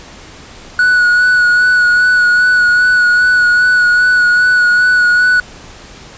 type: tone with vibrato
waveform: triangle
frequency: 1468 Hz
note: F#6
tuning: 14 cents flat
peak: -5 dBFS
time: 0.79-5.4 s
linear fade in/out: 2 ms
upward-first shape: sine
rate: 2.5 Hz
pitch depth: 22 cents each way
effects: pink hiss -35 dBFS RMS until 6.17 s + resampled to 16000 Hz